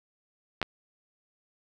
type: clicks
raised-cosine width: 0.3 ms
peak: -13 dBFS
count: 2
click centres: 0.616 / 0.628 s
effects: none